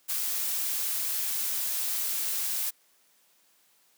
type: noise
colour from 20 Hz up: blue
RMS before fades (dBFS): -30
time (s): 0.08-2.71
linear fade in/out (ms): 20
effects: white hiss -65 dBFS RMS until 3.97 s + high-pass 200 Hz 12 dB/octave